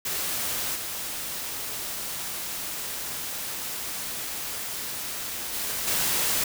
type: noise with level steps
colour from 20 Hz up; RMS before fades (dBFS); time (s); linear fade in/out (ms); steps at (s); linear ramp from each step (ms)
white; -29 / -33 / -30 / -25; 0.05-6.44; 5; 0.75 / 5.53 / 5.87; 10
effects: none